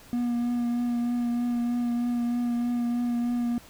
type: tone with vibrato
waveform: triangle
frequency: 240 Hz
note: B3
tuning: 49 cents flat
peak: -22 dBFS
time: 0.13-3.58 s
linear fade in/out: 0 ms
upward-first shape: triangle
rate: 3.2 Hz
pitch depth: 20 cents each way
effects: pink hiss -51 dBFS RMS until 3.69 s